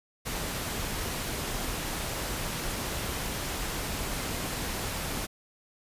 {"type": "noise", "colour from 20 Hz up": "pink", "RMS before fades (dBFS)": -33, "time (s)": [0.25, 5.27], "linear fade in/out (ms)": 20, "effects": ["resampled to 32000 Hz"]}